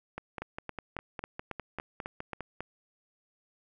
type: two click trains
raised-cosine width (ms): 0.5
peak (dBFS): -21 / -22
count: 9 / 12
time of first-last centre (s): 0.42-2.606 / 0.18-2.407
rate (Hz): 3.66 / 4.94
effects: none